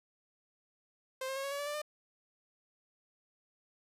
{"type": "tone with pitch steps", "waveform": "sawtooth", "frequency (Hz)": [523.3, 533.7, 544.3, 555.1, 566.1, 577.3, 588.7, 600.4], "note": ["C5", "C5", "C#5", "C#5", "C#5", "D5", "D5", "D5"], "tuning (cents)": [0, 34, -32, 2, 36, -30, 4, 38], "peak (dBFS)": -32, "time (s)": [1.21, 1.818], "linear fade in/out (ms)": 5, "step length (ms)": 76, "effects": ["resampled to 32000 Hz"]}